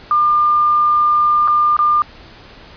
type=tone with dropouts; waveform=sine; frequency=1200 Hz; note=D6; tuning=37 cents sharp; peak=-10 dBFS; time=0.11-2.02 s; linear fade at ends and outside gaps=1 ms; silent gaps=1.476-1.481 / 1.767-1.79 s; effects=pink hiss -40 dBFS RMS until 2.76 s + resampled to 11025 Hz